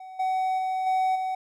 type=tone with level steps; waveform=triangle; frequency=752 Hz; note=F#5; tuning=28 cents sharp; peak=-37 / -21 / -23 / -19 / -24 dBFS; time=0-1.35 s; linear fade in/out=5 ms; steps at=0.19 / 0.58 / 0.86 / 1.15 s; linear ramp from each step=10 ms; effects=none